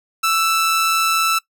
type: tone with amplitude modulation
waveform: sawtooth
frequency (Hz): 1323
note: E6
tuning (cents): +6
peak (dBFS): -10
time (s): 0.23-1.39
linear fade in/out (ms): 10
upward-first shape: sine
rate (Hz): 164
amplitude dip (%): 30
effects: noise-tail reverb RT60 0.1 s tail -20 dB re dry